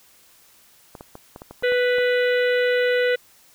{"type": "clicks", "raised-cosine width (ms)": 1, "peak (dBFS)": -23, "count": 9, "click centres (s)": [0.952, 1.009, 1.154, 1.361, 1.419, 1.51, 1.625, 1.721, 1.984]}
{"type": "harmonic tone", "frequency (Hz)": 493.9, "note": "B4", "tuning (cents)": 0, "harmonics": [1, 3, 4, 5, 6, 7, 8], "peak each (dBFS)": [-18, -26, -27, -35, -34, -39, -38], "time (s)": [1.63, 3.16], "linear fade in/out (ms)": 10}
{"effects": ["white hiss -54 dBFS RMS until 3.54 s"]}